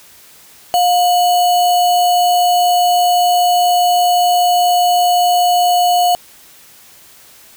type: tone with sample-and-hold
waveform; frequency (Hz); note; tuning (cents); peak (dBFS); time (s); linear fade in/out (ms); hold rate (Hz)
sine; 711; F5; +31; -9; 0.74-6.15; 0; 3675
effects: white hiss -43 dBFS RMS until 7.56 s